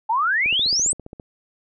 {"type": "exponential sweep", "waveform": "sine", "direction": "up", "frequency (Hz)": [849, 8550], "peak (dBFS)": -17, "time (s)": [0.09, 0.93], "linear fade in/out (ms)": 10}
{"type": "click train", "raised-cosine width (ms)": 2, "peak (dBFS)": -23, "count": 12, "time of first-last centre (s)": [0.46, 1.198], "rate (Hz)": 14.9}
{"effects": []}